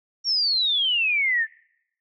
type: exponential sweep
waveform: sine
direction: down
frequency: 5650 to 1739 Hz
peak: -19 dBFS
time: 0.24-1.47 s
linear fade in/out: 50 ms
effects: noise-tail reverb RT60 0.8 s tail -25 dB re dry